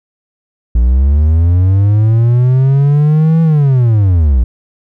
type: linear two-way sweep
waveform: triangle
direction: up then down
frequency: 56.5 to 164.81 to 56.5 Hz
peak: -4 dBFS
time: 0.75-4.44 s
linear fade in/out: 5 ms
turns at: 3.42 s
effects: none